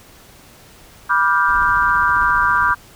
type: chord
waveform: sine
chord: G dominant seventh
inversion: first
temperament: just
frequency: 980 / 1176 / 1411.2 / 1568 Hz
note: B5 / D6 / F6 / G6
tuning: -14 / +2 / +18 / 0 cents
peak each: -19 / -17 / -19 / -18 dBFS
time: 1.09-2.75 s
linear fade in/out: 20 ms
type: noise with tremolo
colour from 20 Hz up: brown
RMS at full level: -30 dBFS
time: 1.48-2.72 s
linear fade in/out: 5 ms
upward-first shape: sine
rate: 15 Hz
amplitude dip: 50%
effects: pink hiss -45 dBFS RMS until 2.95 s